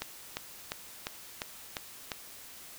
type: click train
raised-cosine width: 0.2 ms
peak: -16 dBFS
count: 7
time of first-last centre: 0.02-2.118 s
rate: 2.86 Hz
effects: white hiss -49 dBFS RMS until 2.78 s